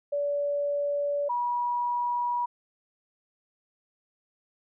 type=tone pair in turn; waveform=sine; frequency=575 / 967 Hz; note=D5 / B5; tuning=-37 / -37 cents; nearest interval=major sixth; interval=900 cents; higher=second; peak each=-25 dBFS; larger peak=neither; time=0.12-1.29 / 1.29-2.46 s; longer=neither; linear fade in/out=10 ms; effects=none